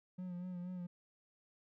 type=tone with vibrato; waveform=triangle; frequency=179.6 Hz; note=F3; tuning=49 cents sharp; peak=-39 dBFS; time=0.18-0.87 s; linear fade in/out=10 ms; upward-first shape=sine; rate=4.2 Hz; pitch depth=39 cents each way; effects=none